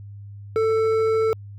triangle tone with hard clipping, 443.2 Hz, A4, 13 cents sharp, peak -19 dBFS, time 0.56-1.33 s, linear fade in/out 0 ms, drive 11 dB, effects added 101 Hz sine -36 dBFS peak until 1.58 s

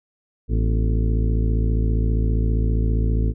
harmonic tone with a mistuned harmonic, 55 Hz, A1, in tune, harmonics 1 / 2 / 3 / 4 / 5 / 6 / 7 / 8, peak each -18 / -23 / -31 / -30 / -36 / -35 / -38 / -35 dBFS, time 0.48-3.34 s, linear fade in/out 50 ms, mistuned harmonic 4, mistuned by +130 cents, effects none

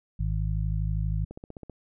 harmonic tone, 52.5 Hz, G#1, 19 cents sharp, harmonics 1 / 2 / 3, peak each -27 / -30 / -32 dBFS, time 0.19-1.25 s, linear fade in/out 10 ms
click train, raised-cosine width 2 ms, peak -27 dBFS, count 7, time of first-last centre 1.31-1.697 s, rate 15.5 Hz
effects none

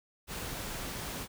pink noise, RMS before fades -39 dBFS, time 0.27-1.28 s, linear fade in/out 50 ms, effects none

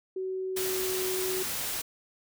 sine tone with pitch glide, 376.3 to 372.8 Hz, F#4 to F#4, +29 to +13 cents, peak -30 dBFS, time 0.16-1.43 s, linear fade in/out 5 ms, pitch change -16 cents, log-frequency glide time 0.48-0.97 s
white noise, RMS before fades -33 dBFS, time 0.56-1.82 s, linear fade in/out 10 ms
effects none

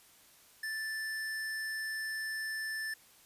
square tone, 1760 Hz, A6, in tune, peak -36 dBFS, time 0.63-2.94 s, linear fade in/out 5 ms, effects white hiss -61 dBFS RMS until 3.25 s + resampled to 32000 Hz

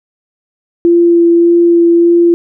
sine tone with vibrato, 341.4 Hz, F4, 39 cents flat, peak -4 dBFS, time 0.85-2.34 s, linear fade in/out 0 ms, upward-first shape sine, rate 1.7 Hz, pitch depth 10 cents each way, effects none

